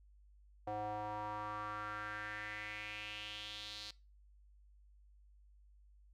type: tone with band-pass filter sweep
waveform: square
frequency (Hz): 105.4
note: G#2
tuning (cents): +26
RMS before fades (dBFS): -44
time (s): 0.67-3.91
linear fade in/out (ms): 5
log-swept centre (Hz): 680 to 4300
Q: 3.9
effects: noise-tail reverb RT60 0.3 s tail -21 dB re dry + added 50 Hz sine -61 dBFS peak until 6.13 s